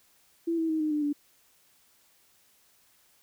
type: tone with pitch steps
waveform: sine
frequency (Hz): 334 / 324.9 / 316 / 307.3 / 298.9 / 290.8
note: E4 / E4 / D#4 / D#4 / D4 / D4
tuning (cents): +23 / -25 / +27 / -21 / +31 / -17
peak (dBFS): -25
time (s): 0.47-1.13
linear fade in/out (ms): 10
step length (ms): 110
effects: white hiss -64 dBFS RMS until 3.22 s